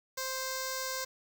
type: tone with notch filter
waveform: 5% pulse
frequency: 523.3 Hz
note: C5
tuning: in tune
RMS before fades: -36 dBFS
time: 0.17-1.05 s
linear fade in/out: 10 ms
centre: 2900 Hz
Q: 1
effects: 9-bit